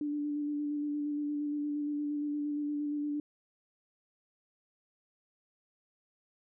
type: tone with vibrato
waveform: sine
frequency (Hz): 293.7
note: D4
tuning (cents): 0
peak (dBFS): -31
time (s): 0.01-3.2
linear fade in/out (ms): 2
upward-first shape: square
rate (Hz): 8.6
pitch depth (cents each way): 14
effects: none